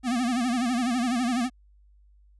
square tone with vibrato, 245 Hz, B3, 14 cents flat, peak -24 dBFS, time 0.03-1.5 s, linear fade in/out 50 ms, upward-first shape sine, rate 12 Hz, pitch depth 110 cents each way, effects added 50 Hz sine -54 dBFS peak until 2.39 s + resampled to 24000 Hz

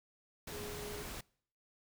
sine tone in noise, 415.3 Hz, G#4, in tune, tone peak -45 dBFS, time 0.52-1.03 s, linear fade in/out 5 ms, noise pink, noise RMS -45 dBFS, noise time 0.47-1.21 s, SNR -3 dB, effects noise-tail reverb RT60 0.6 s tail -25 dB re dry

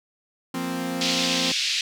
sawtooth chord, F suspended fourth, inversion none, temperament equal, 174.61 / 233.1 / 261.6 Hz, F3 / Bb3 / C4, 0 / 0 / 0 cents, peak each -28 / -30 / -24 dBFS, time 0.54-1.52 s, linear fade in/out 5 ms
white band-pass noise, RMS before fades -25 dBFS, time 1.01-1.81 s, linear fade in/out 2 ms, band 2400 to 5100 Hz, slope 24 dB/octave
effects none

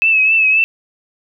sine tone with vibrato, 2601 Hz, E7, 24 cents flat, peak -9 dBFS, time 0.02-0.64 s, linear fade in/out 0 ms, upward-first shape triangle, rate 3.8 Hz, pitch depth 53 cents each way, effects none

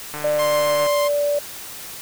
click train, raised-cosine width 0.5 ms, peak -16 dBFS, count 109, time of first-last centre 0.14-0.865 s, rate 149 Hz
sine tone with pitch glide, 597 to 581 Hz, D5 to D5, +28 to -19 cents, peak -17 dBFS, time 0.24-1.39 s, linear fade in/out 5 ms, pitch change -47 cents, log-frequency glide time 0.4-0.94 s
sawtooth tone with vibrato, 1051 Hz, C6, 7 cents sharp, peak -19 dBFS, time 0.38-1.09 s, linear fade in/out 20 ms, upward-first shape triangle, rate 7.6 Hz, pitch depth 9 cents each way
effects white hiss -35 dBFS RMS until 2.01 s

